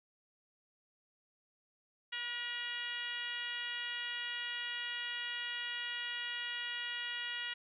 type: tone with frequency modulation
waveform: sine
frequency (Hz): 2390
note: D7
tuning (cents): +30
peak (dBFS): -37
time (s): 2.12-7.54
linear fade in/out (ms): 10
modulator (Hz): 474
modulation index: 2
effects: none